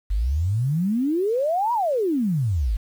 sine exponential two-way sweep, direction up then down, 46.25 to 987 to 46.25 Hz, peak -19 dBFS, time 0.1-2.77 s, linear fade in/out 10 ms, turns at 1.73 s, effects 8-bit

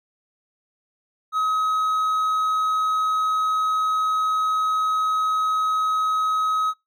triangle tone, 1272 Hz, D#6, 38 cents sharp, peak -17 dBFS, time 1.32-6.74 s, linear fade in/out 50 ms, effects noise-tail reverb RT60 0.2 s tail -26 dB re dry

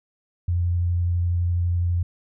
sine tone with vibrato, 87.31 Hz, F2, in tune, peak -19 dBFS, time 0.48-2.03 s, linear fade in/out 5 ms, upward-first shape square, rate 12 Hz, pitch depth 10 cents each way, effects none

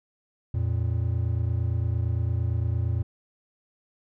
triangle tone pair together, 85.5 / 114.28 Hz, F2 / A#2, -36 / -34 cents, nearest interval perfect fourth, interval 502 cents, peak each -24 dBFS, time 0.54-3.03 s, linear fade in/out 5 ms, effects none

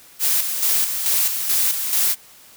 blue noise with tremolo, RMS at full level -18 dBFS, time 0.19-2.16 s, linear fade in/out 50 ms, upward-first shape square, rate 2.3 Hz, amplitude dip 50%, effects white hiss -47 dBFS RMS until 2.56 s

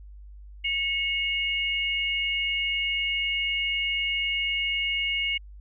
sine tone pair together, 2200 / 2848 Hz, C#7 / F7, -14 / +33 cents, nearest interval major third, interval 447 cents, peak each -27 dBFS, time 0.64-5.38 s, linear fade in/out 10 ms, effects added 50 Hz sine -42 dBFS peak until 5.6 s

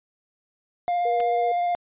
triangle tone with vibrato, 703 Hz, F5, 11 cents sharp, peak -19 dBFS, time 0.88-1.75 s, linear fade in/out 0 ms, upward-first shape sine, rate 16 Hz, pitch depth 12 cents each way
sine tone, 478.7 Hz, A#4, 46 cents sharp, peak -25 dBFS, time 1.05-1.52 s, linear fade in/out 5 ms
clicks, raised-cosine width 0.2 ms, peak -21 dBFS, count 2, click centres 1.201 / 1.205 s
effects resampled to 8000 Hz

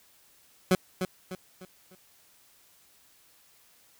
20% pulse tone with echo, 185 Hz, F#3, in tune, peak -14 dBFS, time 0.71-0.75 s, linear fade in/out 2 ms, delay 300 ms, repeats 4, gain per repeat -8 dB, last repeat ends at 1.95 s, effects white hiss -61 dBFS RMS until 3.99 s

